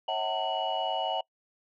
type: tone cluster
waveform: sine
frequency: 551 / 649 / 753 / 902 / 2929 Hz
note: C#5 / E5 / F#5 / A5 / F#7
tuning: -11 / -27 / +30 / +43 / -18 cents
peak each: -37 / -33 / -31 / -33 / -35 dBFS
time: 0.08-1.21 s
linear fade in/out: 5 ms
effects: noise-tail reverb RT60 0.1 s tail -24 dB re dry + tanh soft clip ceiling -19 dBFS